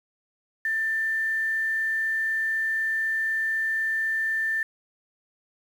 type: tone with quantisation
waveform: sine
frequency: 1782 Hz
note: A6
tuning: 22 cents sharp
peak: -23 dBFS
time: 0.65-4.63 s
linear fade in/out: 2 ms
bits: 8
effects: none